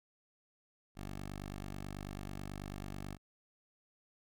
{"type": "tone", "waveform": "10% pulse", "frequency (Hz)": 49.17, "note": "G1", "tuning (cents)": 6, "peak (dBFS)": -34, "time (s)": [0.95, 3.18], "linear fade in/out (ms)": 50, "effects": []}